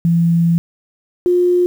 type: tone pair in turn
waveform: sine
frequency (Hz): 168.6 / 356.2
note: E3 / F4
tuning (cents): +39 / +34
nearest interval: octave + minor second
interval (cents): 1295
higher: second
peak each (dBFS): -10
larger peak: neither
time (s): 0.05-0.58 / 1.26-1.66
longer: first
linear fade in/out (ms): 0
effects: 7-bit